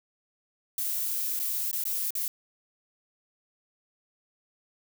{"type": "noise with dropouts", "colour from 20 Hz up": "violet", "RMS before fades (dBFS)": -30, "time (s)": [0.78, 2.28], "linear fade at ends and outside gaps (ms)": 2, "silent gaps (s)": [[1.393, 1.398], [1.714, 1.729], [1.839, 1.853], [2.106, 2.152]], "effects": []}